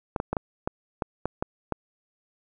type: clicks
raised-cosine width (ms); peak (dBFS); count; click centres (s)
1; -12; 9; 0.162 / 0.201 / 0.33 / 0.368 / 0.675 / 1.022 / 1.256 / 1.425 / 1.723
effects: none